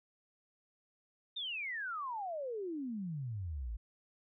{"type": "exponential sweep", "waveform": "sine", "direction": "down", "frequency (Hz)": [3717, 50.7], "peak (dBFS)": -37, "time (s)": [1.36, 3.77], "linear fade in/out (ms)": 10, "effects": []}